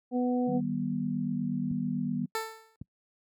harmonic tone, 248.1 Hz, B3, 8 cents sharp, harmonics 1 / 2 / 3, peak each -26 / -32 / -36 dBFS, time 0.11-0.61 s, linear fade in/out 50 ms
sine chord, Eb augmented, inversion none, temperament just, 155.56 / 194.45 / 243.1 Hz, Eb3 / G3 / B3, 0 / -14 / -27 cents, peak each -34 / -33 / -31 dBFS, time 0.47-2.26 s, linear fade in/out 10 ms
clicks, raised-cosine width 5 ms, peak -25 dBFS, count 2, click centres 1.713 / 2.815 s
15% pulse tone with exponential decay, 444.1 Hz, A4, 16 cents sharp, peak -21 dBFS, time 2.35-2.76 s, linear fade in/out 1 ms, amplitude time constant 88 ms
effects noise-tail reverb RT60 0.1 s tail -26 dB re dry + high-pass 100 Hz 12 dB/octave

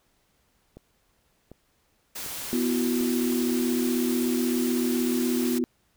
click train, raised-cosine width 2 ms, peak -30 dBFS, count 4, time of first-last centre 0.77-3.009 s, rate 1.34 Hz
white noise, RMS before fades -35 dBFS, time 2.15-5.59 s, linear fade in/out 10 ms
sine chord, B suspended fourth, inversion none, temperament equal with one note detuned, 246.9 / 333.8 / 370 Hz, B3 / E4 / F#4, 0 / +22 / 0 cents, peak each -24 / -30 / -30 dBFS, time 2.53-5.64 s, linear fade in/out 0 ms
effects pink hiss -68 dBFS RMS until 5.96 s

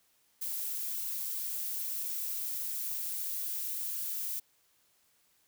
violet noise, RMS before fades -36 dBFS, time 0.41-4.4 s, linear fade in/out 10 ms, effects white hiss -70 dBFS RMS until 5.47 s

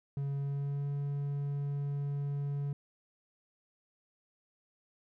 triangle tone with pitch glide, 139.8 to 142.16 Hz, C#3 to C#3, +15 to +44 cents, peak -30 dBFS, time 0.17-2.73 s, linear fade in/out 2 ms, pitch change +29 cents, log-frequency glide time 0.37-0.88 s, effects none

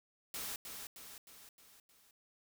white noise with echo, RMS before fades -42 dBFS, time 0.34-0.56 s, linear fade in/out 2 ms, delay 310 ms, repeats 5, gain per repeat -5 dB, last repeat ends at 2.11 s, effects none

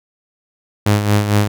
sawtooth tone with tremolo, 103.7 Hz, G#2, 2 cents flat, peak -6 dBFS, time 0.86-1.48 s, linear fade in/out 5 ms, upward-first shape sine, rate 4.4 Hz, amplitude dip 60%, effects none

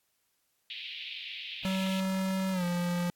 pink band-pass noise, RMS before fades -41 dBFS, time 0.7-2 s, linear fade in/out 0 ms, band 2400 to 3800 Hz, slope 48 dB/octave
square tone with pitch glide, 190 to 175.24 Hz, F#3 to F3, +46 to +6 cents, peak -29 dBFS, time 1.65-3.1 s, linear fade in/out 0 ms, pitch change -140 cents, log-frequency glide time 2.52-2.64 s
effects white hiss -75 dBFS RMS until 3.15 s + AAC 64 kbps

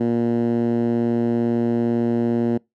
10% pulse tone with band-pass filter, 117.8 Hz, A#2, 19 cents sharp, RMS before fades -20 dBFS, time 0-2.58 s, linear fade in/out 10 ms, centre 260 Hz, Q 1.9, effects noise-tail reverb RT60 0.2 s tail -25 dB re dry

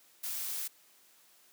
blue noise, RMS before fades -37 dBFS, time 0.23-0.68 s, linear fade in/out 10 ms, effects white hiss -63 dBFS RMS until 1.52 s + high-pass 200 Hz 12 dB/octave

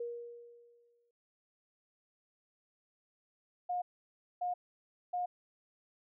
sine tone with exponential decay, 474.2 Hz, A#4, 30 cents sharp, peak -35 dBFS, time 0-1.11 s, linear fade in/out 5 ms, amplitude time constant 240 ms
sine tone bursts, 716 Hz, F5, 43 cents sharp, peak -32 dBFS, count 3, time 3.69-5.26 s, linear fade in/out 10 ms, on 130 ms, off 590 ms
effects none

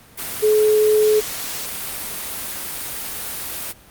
sine tone in noise, 427.8 Hz, A4, 49 cents flat, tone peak -12 dBFS, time 0.42-1.21 s, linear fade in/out 20 ms, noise white, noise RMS -28 dBFS, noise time 0.17-3.73 s, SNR +13 dB, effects pink hiss -47 dBFS RMS until 3.9 s + Opus 32 kbps

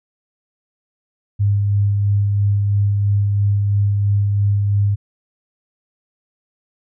sine tone with tremolo, 101.4 Hz, G#2, 41 cents flat, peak -12 dBFS, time 1.39-4.96 s, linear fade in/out 20 ms, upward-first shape sine, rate 3 Hz, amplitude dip 25%, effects none

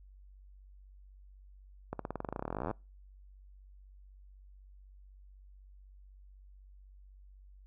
accelerating click train, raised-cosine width 1 ms, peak -22 dBFS, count 29, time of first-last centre 1.93-2.712 s, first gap 63 ms, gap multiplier 0.93, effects noise-tail reverb RT60 0.3 s tail -26 dB re dry + added 48 Hz sine -53 dBFS peak until 7.66 s

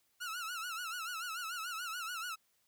sawtooth tone with vibrato, 1378 Hz, F6, 24 cents flat, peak -35 dBFS, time 0.2-2.36 s, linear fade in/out 20 ms, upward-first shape sine, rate 6.9 Hz, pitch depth 120 cents each way, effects white hiss -75 dBFS RMS until 2.67 s

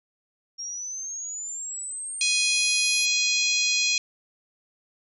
sine exponential sweep, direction up, 5560 to 11175 Hz, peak -31 dBFS, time 0.58-3.06 s, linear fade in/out 20 ms
harmonic tone, 830.6 Hz, G#5, in tune, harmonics 3 / 4 / 5 / 6 / 7 / 8 / 9, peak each -25 / -30 / -26 / -33 / -30 / -31 / -34 dBFS, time 2.21-3.98 s, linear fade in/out 2 ms
effects none

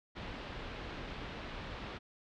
pink low-pass noise, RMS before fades -44 dBFS, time 0.15-1.99 s, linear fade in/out 20 ms, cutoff 3800 Hz, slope 24 dB/octave, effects none

